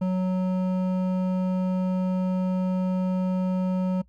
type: tone with hard clipping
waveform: triangle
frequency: 185 Hz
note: F#3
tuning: in tune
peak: -24 dBFS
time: 0.01-4.02 s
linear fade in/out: 10 ms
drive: 14 dB
effects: noise-tail reverb RT60 0.1 s tail -24 dB re dry + added 60 Hz sine -55 dBFS peak until 4.08 s